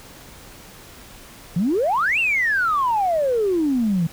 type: exponential two-way sweep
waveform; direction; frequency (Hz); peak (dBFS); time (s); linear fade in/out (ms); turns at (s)
sine; up then down; 158.5 to 2808 to 158.5; -16; 1.56-4.07; 5; 2.19
effects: tanh soft clip ceiling -12 dBFS + pink hiss -43 dBFS RMS until 4.12 s